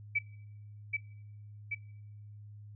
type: tone with echo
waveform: sine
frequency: 2300 Hz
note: D7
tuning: 37 cents flat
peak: -26 dBFS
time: 0.15-0.19 s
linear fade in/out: 10 ms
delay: 780 ms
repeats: 2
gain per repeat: -3 dB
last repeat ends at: 1.75 s
effects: noise-tail reverb RT60 0.9 s tail -22 dB re dry + added 104 Hz sine -47 dBFS peak until 2.75 s